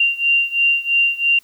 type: beating tone pair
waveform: sine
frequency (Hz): 2773 / 2776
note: F7 / F7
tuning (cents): -13 / -11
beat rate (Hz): 3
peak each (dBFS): -16 / -18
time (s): 0-1.39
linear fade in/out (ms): 5
effects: white hiss -54 dBFS RMS until 1.43 s